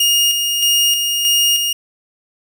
sawtooth tone with tremolo, 2850 Hz, F7, 34 cents sharp, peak -8 dBFS, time 0-1.73 s, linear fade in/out 5 ms, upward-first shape square, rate 1.6 Hz, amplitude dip 40%, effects none

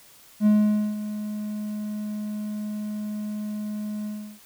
triangle tone with ADSR envelope, 210.7 Hz, G#3, 25 cents sharp, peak -12 dBFS, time 0.4-4.4 s, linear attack 61 ms, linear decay 490 ms, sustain -14 dB, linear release 340 ms, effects white hiss -52 dBFS RMS until 4.45 s

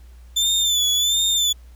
30% pulse tone with vibrato, 3520 Hz, A7, in tune, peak -14 dBFS, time 0.36-1.53 s, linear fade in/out 10 ms, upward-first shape sine, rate 1.4 Hz, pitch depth 63 cents each way, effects added 60 Hz sine -41 dBFS peak until 1.75 s + pink hiss -58 dBFS RMS until 1.75 s

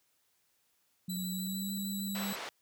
sine tone with pitch glide, 184.9 to 198.17 Hz, F#3 to G3, -1 to +19 cents, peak -35 dBFS, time 1.08-2.33 s, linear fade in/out 5 ms, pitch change +120 cents, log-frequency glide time 1.29-1.72 s
10% pulse tone with vibrato, 3951 Hz, B7, in tune, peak -33 dBFS, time 1.09-2.36 s, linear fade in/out 10 ms, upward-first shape sine, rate 6.6 Hz, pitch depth 15 cents each way
pink band-pass noise, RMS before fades -42 dBFS, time 2.15-2.49 s, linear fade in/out 0 ms, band 560 to 4800 Hz, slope 12 dB/octave
effects white hiss -74 dBFS RMS until 2.61 s + high-pass 60 Hz 12 dB/octave

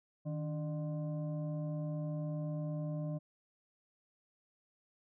sine tone with frequency modulation, 155.56 Hz, D#3, in tune, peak -35 dBFS, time 0.25-3.19 s, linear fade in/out 20 ms, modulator 446 Hz, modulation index 0.66, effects none

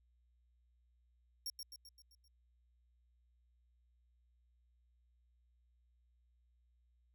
sawtooth tone with echo, 5540 Hz, F8, 15 cents flat, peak -37 dBFS, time 1.46-1.5 s, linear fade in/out 2 ms, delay 130 ms, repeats 6, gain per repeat -5 dB, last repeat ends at 2.28 s, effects added 60 Hz sine -70 dBFS peak until 7.14 s

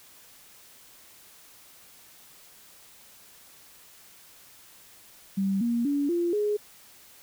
sine tone with pitch steps, 194.7 / 235.6 / 285.1 / 344.9 / 417.3 Hz, G3 / A#3 / C#4 / F4 / G#4, -12 / +19 / +49 / -22 / +8 cents, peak -23 dBFS, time 5.37-6.57 s, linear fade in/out 10 ms, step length 240 ms, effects white hiss -53 dBFS RMS until 7.22 s

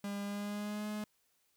45% pulse tone with pitch glide, 201.8 to 211.1 Hz, G#3 to G#3, -49 to +29 cents, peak -37 dBFS, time 0.04-1.04 s, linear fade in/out 2 ms, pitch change +78 cents, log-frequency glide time 0.23-0.87 s, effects white hiss -75 dBFS RMS until 1.56 s

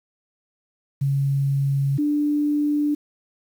sine tone pair in turn, 138.59 / 294.7 Hz, C#3 / D4, 0 / +6 cents, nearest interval octave + minor second, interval 1306 cents, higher second, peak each -18 dBFS, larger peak neither, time 1.01-1.98 / 1.98-2.95 s, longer neither, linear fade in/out 10 ms, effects 8-bit

